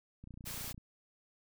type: click train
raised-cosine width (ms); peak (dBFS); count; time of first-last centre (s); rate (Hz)
5; -37; 17; 0.24-0.779; 29.7
type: noise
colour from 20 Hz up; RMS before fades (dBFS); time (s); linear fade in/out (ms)
white; -43; 0.45-0.73; 20
effects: none

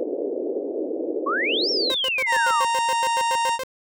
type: band-pass noise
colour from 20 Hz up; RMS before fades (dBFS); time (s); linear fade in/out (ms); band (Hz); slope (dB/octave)
white; -27; 0-1.92; 0; 290 to 530; 48
type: exponential two-way sweep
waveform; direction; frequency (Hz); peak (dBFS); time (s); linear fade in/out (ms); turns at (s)
sine; up then down; 1054 to 5588 to 1054; -21; 1.26-2.65; 10; 1.7
type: tone bursts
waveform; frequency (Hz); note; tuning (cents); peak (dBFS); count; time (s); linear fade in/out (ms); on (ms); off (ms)
sawtooth; 523.3; C5; 0; -22; 13; 1.9-3.635; 0; 43; 98
type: harmonic tone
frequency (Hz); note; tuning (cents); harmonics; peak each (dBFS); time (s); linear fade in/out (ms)
928; A#5; -8; 1 / 2 / 3 / 4 / 5 / 6 / 7 / 8 / 9 / 10; -20 / -33 / -31 / -36 / -44 / -37 / -44 / -38 / -44 / -41; 2.26-3.59; 50
effects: none

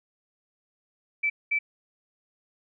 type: tone bursts at uneven times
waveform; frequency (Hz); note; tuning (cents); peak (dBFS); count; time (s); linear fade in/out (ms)
sine; 2319; D7; -22; -22; 2; 1.23-1.3 / 1.51-1.59; 10
effects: none

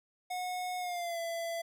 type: tone with pitch glide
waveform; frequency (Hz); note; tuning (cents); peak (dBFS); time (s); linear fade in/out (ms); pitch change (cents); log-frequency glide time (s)
square; 728 to 671.4; F#5 to E5; -28 to +32; -35; 0.3-1.62; 10; -140; 0.79-1.19
effects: none

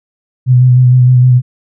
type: tone with vibrato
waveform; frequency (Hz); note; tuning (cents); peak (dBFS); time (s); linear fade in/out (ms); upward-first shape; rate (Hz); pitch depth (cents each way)
sine; 125.9; B2; +34; -3; 0.46-1.42; 50; square; 6.5; 21
effects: none

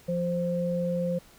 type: tone pair together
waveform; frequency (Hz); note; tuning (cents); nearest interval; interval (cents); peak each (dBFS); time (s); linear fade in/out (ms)
sine; 174.63 / 523.3; F3 / C5; 0 / 0; octave + perfect fifth; 1900; -28; 0.08-1.19; 10
effects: pink hiss -55 dBFS RMS until 1.38 s

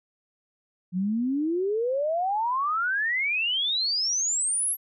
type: exponential sweep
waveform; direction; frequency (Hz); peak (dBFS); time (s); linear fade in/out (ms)
sine; up; 174.61 to 11720; -23; 0.92-4.77; 50
effects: none

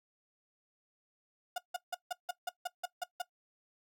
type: tone bursts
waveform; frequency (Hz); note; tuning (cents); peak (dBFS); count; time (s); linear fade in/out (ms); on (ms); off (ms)
35% pulse; 718; F5; +48; -32; 10; 1.56-3.22; 5; 22; 160
effects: noise-tail reverb RT60 0.1 s tail -17 dB re dry

